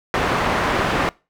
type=low-pass noise; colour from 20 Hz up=white; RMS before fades=-20 dBFS; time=0.14-1.09 s; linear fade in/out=0 ms; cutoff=1400 Hz; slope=12 dB/octave; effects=noise-tail reverb RT60 0.3 s tail -24 dB re dry